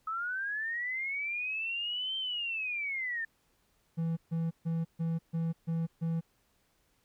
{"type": "linear two-way sweep", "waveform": "sine", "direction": "up then down", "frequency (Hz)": [1275, 3136, 1772], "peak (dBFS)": -32, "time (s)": [0.07, 3.25], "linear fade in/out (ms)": 5, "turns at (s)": 2.17}
{"type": "tone bursts", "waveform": "triangle", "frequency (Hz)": 164.81, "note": "E3", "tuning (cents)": 0, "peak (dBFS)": -27, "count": 7, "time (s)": [3.97, 6.21], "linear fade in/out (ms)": 20, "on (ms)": 200, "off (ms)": 140}
{"effects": ["pink hiss -72 dBFS RMS until 7.04 s"]}